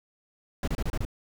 brown noise bursts, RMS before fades -28 dBFS, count 6, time 0.63-1.051 s, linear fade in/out 2 ms, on 46 ms, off 29 ms, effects none

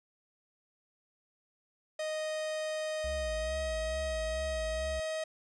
45% pulse tone with pitch glide, 622.3 to 632.4 Hz, D#5 to D#5, 0 to +28 cents, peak -33 dBFS, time 1.99-5.24 s, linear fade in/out 5 ms, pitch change +28 cents, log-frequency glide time 3.25-3.61 s
triangle tone with vibrato, 61.74 Hz, B1, in tune, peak -35 dBFS, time 3.04-5 s, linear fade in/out 5 ms, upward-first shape sine, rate 2.3 Hz, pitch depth 220 cents each way
effects resampled to 22050 Hz

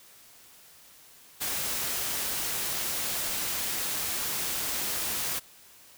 white noise, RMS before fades -31 dBFS, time 1.4-5.4 s, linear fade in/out 20 ms, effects white hiss -54 dBFS RMS until 5.97 s

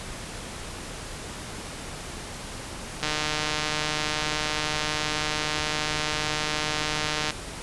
click train, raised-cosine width 0.2 ms, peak -9 dBFS, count 651, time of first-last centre 3.03-7.306 s, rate 152 Hz, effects pink hiss -37 dBFS RMS until 7.62 s + resampled to 24000 Hz

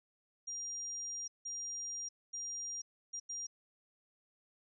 sine tone bursts at uneven times, 5700 Hz, F8, 34 cents sharp, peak -39 dBFS, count 5, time 0.47-1.28 / 1.45-2.09 / 2.33-2.82 / 3.13-3.2 / 3.29-3.47 s, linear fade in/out 10 ms, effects none

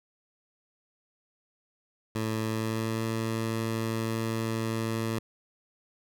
15% pulse tone with pitch glide, 110.4 to 112.59 Hz, A2 to A2, +6 to +40 cents, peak -22 dBFS, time 2.15-5.19 s, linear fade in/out 5 ms, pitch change +34 cents, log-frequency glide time 2.44-3.05 s, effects none

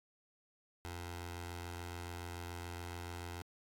15% pulse tone with notch filter, 87 Hz, F2, 6 cents flat, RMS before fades -45 dBFS, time 0.85-3.42 s, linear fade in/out 0 ms, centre 200 Hz, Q 0.57, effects AAC 64 kbps

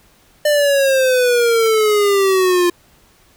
square exponential sweep, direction down, 600 to 348.4 Hz, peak -12 dBFS, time 0.45-2.7 s, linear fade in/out 5 ms, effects pink hiss -52 dBFS RMS until 3.36 s

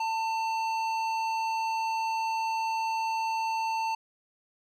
sine tone with hard clipping, 895 Hz, A5, 29 cents sharp, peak -29 dBFS, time 0-3.95 s, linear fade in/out 5 ms, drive 11 dB, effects none

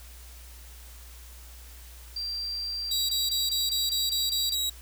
sine tone, 4717 Hz, D8, 7 cents sharp, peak -30 dBFS, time 2.16-4.55 s, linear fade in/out 5 ms
sawtooth tone bursts, 3855 Hz, B7, 43 cents flat, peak -23 dBFS, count 9, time 2.91-4.698 s, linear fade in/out 5 ms, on 180 ms, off 21 ms
effects added 60 Hz sine -45 dBFS peak until 4.81 s + white hiss -51 dBFS RMS until 4.81 s

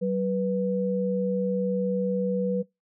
sine tone pair together, 189.04 / 490.6 Hz, F#3 / B4, +37 / -12 cents, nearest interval octave + perfect fourth, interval 1651 cents, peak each -26 dBFS, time 0.01-2.63 s, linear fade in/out 20 ms, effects noise-tail reverb RT60 0.2 s tail -23 dB re dry

